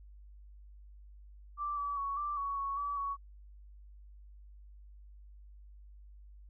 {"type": "tone with pitch steps", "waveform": "sine", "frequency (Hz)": [1172, 1148, 1115, 1174, 1119, 1110, 1147, 1118], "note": ["D6", "D6", "C#6", "D6", "C#6", "C#6", "D6", "C#6"], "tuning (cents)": [-4, -40, 10, -1, 16, 2, -41, 14], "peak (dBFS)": -33, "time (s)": [1.57, 3.17], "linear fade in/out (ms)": 50, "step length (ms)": 200, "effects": ["added 50 Hz sine -51 dBFS peak until 6.49 s"]}